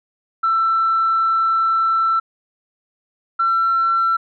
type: tone pair in turn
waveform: sine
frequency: 1335 / 1349 Hz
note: E6 / E6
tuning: +22 / +40 cents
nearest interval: unison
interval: 18 cents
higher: second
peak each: -13 dBFS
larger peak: neither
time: 0.43-2.2 / 3.39-4.17 s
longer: first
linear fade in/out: 10 ms
effects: tanh soft clip ceiling -10 dBFS